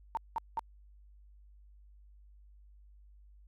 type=tone bursts; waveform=sine; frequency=910 Hz; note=A#5; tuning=42 cents flat; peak=-30 dBFS; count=3; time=0.15-0.593 s; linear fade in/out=0 ms; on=21 ms; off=190 ms; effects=added 50 Hz sine -55 dBFS peak until 3.47 s

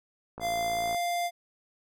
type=click train; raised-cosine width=1 ms; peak=-26 dBFS; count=33; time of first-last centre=0.38-0.946 s; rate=56.5 Hz
type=tone with pitch glide; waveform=square; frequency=692 to 697.2 Hz; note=F5 to F5; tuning=-16 to -3 cents; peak=-28 dBFS; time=0.4-1.31 s; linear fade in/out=50 ms; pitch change=+13 cents; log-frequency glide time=0.57-0.99 s
effects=none

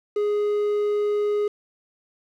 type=tone with quantisation; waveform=triangle; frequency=415.3 Hz; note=G#4; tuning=in tune; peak=-18 dBFS; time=0.16-1.48 s; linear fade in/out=5 ms; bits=7; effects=low-pass 5000 Hz 12 dB/octave

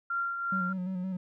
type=tone with tremolo; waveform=sine; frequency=1382 Hz; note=F6; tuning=19 cents flat; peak=-27 dBFS; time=0.1-0.73 s; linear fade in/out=5 ms; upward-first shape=triangle; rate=2.8 Hz; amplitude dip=50%
type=tone with vibrato; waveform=triangle; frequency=185 Hz; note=F#3; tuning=in tune; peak=-29 dBFS; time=0.52-1.17 s; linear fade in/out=5 ms; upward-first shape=square; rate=5.8 Hz; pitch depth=36 cents each way
effects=none

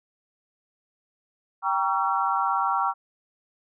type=chord; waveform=sine; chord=G diminished seventh; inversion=none; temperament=just; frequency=784 / 940.8 / 1128.9 / 1354.7 Hz; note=G5 / Bb5 / Db6 / Fb6; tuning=0 / +16 / +31 / +47 cents; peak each=-27 dBFS; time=1.62-2.94 s; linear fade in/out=50 ms; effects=none

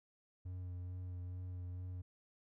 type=tone with vibrato; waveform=triangle; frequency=90.3 Hz; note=F#2; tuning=42 cents flat; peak=-40 dBFS; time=0.45-2.02 s; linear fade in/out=10 ms; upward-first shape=sine; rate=2.3 Hz; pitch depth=19 cents each way; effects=none

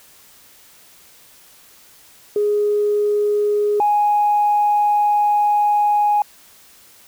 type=tone pair in turn; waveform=sine; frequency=415.3 / 830.6 Hz; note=G#4 / G#5; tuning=0 / 0 cents; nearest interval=octave; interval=1200 cents; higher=second; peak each=-14 / -12 dBFS; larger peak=second; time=2.36-3.8 / 3.8-6.22 s; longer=second; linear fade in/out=2 ms; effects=tanh soft clip ceiling -8 dBFS + white hiss -48 dBFS RMS until 7.07 s

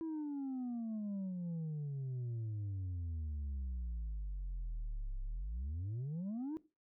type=exponential two-way sweep; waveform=sine; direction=down then up; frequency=329.6 to 32.34 to 329.6 Hz; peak=-35 dBFS; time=0.01-6.57 s; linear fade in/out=0 ms; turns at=5.21 s; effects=noise-tail reverb RT60 0.3 s tail -19 dB re dry + tanh soft clip ceiling -37 dBFS

